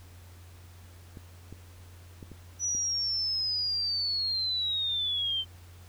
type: clicks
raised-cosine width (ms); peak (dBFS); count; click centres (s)
3; -31; 5; 1.172 / 1.526 / 2.228 / 2.317 / 2.75
type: linear sweep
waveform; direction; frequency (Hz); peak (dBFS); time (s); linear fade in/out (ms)
sine; down; 5920 to 3089; -27; 2.59-5.45; 50
effects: added 88 Hz sine -48 dBFS peak until 5.88 s + pink hiss -57 dBFS RMS until 5.88 s